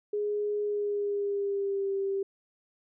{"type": "tone with pitch glide", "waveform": "sine", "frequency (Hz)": [415.3, 392], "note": ["G#4", "G4"], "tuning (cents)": [0, 0], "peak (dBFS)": -27, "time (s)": [0.13, 2.23], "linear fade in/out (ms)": 5, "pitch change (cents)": -100, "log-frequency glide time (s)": [0.63, 1.93], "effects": []}